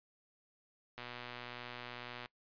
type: click train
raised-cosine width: 0.3 ms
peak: -29 dBFS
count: 157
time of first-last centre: 0.98-2.259 s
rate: 122 Hz
effects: noise-tail reverb RT60 0.1 s tail -22 dB re dry + resampled to 11025 Hz